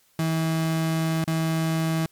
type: tone with dropouts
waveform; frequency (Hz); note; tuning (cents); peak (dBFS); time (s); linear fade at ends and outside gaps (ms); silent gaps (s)
35% pulse; 161.6; E3; -34; -20; 0.19-2.06; 2; 1.242-1.276
effects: white hiss -62 dBFS RMS until 2.11 s + MP3 96 kbps